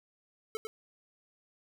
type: tone with echo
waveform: square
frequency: 439.1 Hz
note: A4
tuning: 4 cents flat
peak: -34 dBFS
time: 0.55-0.57 s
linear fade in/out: 0 ms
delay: 100 ms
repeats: 1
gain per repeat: -4 dB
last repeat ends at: 0.67 s
effects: none